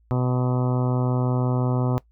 harmonic tone, 125.7 Hz, B2, 31 cents sharp, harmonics 1 / 2 / 3 / 4 / 5 / 6 / 7 / 8 / 9 / 10, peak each -21 / -27 / -31 / -33 / -35 / -37 / -38 / -39 / -40 / -41 dBFS, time 0.11-1.98 s, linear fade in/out 0 ms, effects noise-tail reverb RT60 0.1 s tail -19 dB re dry + added 56 Hz sine -56 dBFS peak until 2.11 s

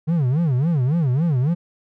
triangle tone with vibrato, 145.9 Hz, D3, 11 cents flat, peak -14 dBFS, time 0.07-1.55 s, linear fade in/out 20 ms, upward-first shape sine, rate 3.6 Hz, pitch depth 300 cents each way, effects none

